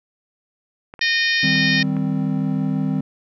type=clicks; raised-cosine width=0.5 ms; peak=-22 dBFS; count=4; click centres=0.939 / 0.992 / 1.556 / 1.967 s
type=harmonic tone; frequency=614 Hz; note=D#5; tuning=23 cents flat; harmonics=3 / 4 / 5 / 6 / 7 / 8 / 9; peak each=-19 / -23 / -28 / -26 / -28 / -29 / -28 dBFS; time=1.01-1.83 s; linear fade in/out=5 ms
type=chord; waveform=triangle; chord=C minor; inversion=first; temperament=equal; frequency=155.56 / 196 / 261.6 Hz; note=Eb3 / G3 / C4; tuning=0 / 0 / 0 cents; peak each=-21 dBFS; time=1.43-3.01 s; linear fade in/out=5 ms
effects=none